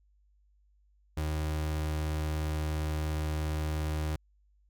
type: tone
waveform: 35% pulse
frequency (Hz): 77.1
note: D#2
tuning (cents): -15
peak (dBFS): -28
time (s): 1.17-4.16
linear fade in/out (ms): 5
effects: added 50 Hz sine -63 dBFS peak until 4.69 s